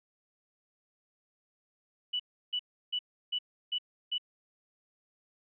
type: tone bursts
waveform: sine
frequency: 2960 Hz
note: F#7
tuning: in tune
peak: -29 dBFS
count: 6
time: 2.13-4.182 s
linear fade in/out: 10 ms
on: 67 ms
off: 330 ms
effects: none